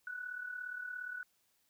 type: tone with amplitude modulation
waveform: sine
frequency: 1480 Hz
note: F#6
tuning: in tune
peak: -37 dBFS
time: 0.07-1.23 s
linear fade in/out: 2 ms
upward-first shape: sine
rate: 37.2 Hz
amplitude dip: 65%
effects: white hiss -75 dBFS RMS until 1.69 s